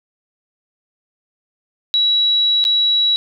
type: tone with dropouts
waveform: sine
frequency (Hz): 3900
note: B7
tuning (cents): -23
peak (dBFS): -12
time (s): 1.94-3.16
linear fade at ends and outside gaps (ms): 0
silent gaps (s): 2.641-2.651
effects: none